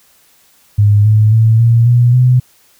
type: tone with pitch steps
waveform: sine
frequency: 103.4 / 107.54 / 111.85 / 116.33 / 120.99 / 125.84 Hz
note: G#2 / A2 / A2 / A#2 / B2 / B2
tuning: -7 / -39 / +29 / -3 / -35 / +33 cents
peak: -5 dBFS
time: 0.78-2.4 s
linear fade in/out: 10 ms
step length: 270 ms
effects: white hiss -50 dBFS RMS until 2.79 s